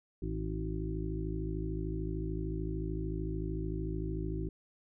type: harmonic tone with a mistuned harmonic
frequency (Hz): 53.4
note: G#1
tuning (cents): +49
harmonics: 1 / 2 / 3 / 5 / 6 / 7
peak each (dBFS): -37 / -41 / -40 / -45 / -41 / -42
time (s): 0.22-4.49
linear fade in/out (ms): 5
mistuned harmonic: 5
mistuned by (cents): +24
effects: none